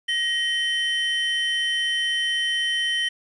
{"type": "tone pair together", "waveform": "triangle", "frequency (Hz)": [1888, 3072], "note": ["A#6", "G7"], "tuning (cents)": [22, -36], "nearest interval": "minor sixth", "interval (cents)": 842, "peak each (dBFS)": [-23, -22], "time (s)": [0.08, 3.09], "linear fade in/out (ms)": 10, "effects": ["resampled to 24000 Hz", "9-bit"]}